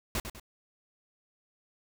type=noise with echo; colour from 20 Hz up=pink; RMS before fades=-31 dBFS; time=0.15-0.2 s; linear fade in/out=2 ms; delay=99 ms; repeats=2; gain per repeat=-8 dB; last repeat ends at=0.398 s; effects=none